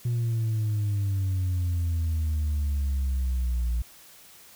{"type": "exponential sweep", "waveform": "sine", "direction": "down", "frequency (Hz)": [121.1, 57.5], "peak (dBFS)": -21, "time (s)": [0.05, 3.82], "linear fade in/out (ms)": 5, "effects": ["tanh soft clip ceiling -22 dBFS", "white hiss -51 dBFS RMS until 4.55 s"]}